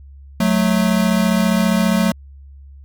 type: tone pair together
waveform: square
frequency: 183.99 / 218.8 Hz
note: F#3 / A3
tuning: -9 / -9 cents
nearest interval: minor third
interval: 300 cents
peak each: -17 dBFS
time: 0.4-2.12 s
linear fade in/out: 5 ms
effects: added 69 Hz sine -37 dBFS peak until 2.84 s